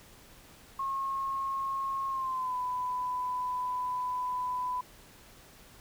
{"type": "tone with pitch glide", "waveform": "sine", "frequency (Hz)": [1083, 998.9], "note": ["C#6", "B5"], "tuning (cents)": [-41, 19], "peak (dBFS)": -30, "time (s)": [0.79, 4.81], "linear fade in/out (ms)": 5, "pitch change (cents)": -140, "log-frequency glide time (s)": [2.08, 2.56], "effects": ["pink hiss -55 dBFS RMS until 5.8 s"]}